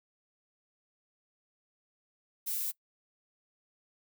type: noise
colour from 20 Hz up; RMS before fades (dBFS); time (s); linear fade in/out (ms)
violet; -34; 2.46-2.72; 20
effects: noise-tail reverb RT60 0.1 s tail -22 dB re dry